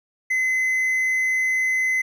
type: tone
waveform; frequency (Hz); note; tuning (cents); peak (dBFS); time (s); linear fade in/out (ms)
triangle; 2041; C7; -44; -17; 0.3-2.02; 10
effects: none